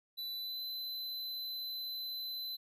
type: tone with pitch glide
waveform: square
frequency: 3979 to 4032 Hz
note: B7 to B7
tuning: +12 to +35 cents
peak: -39 dBFS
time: 0.17-2.57 s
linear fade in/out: 20 ms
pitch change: +23 cents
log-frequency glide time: 0.34-0.62 s
effects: none